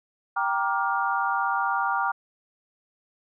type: chord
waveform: sine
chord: G minor seventh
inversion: none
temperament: just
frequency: 784 / 940.8 / 1176 / 1411.2 Hz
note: G5 / Bb5 / D6 / F6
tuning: 0 / +16 / +2 / +18 cents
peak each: -28 dBFS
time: 0.36-2.12 s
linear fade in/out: 10 ms
effects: none